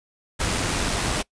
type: noise with amplitude modulation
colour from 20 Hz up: pink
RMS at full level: -23 dBFS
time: 0.39-1.23 s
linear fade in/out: 20 ms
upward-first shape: sine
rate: 90 Hz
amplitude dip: 30%
effects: noise-tail reverb RT60 0.1 s tail -23 dB re dry + resampled to 22050 Hz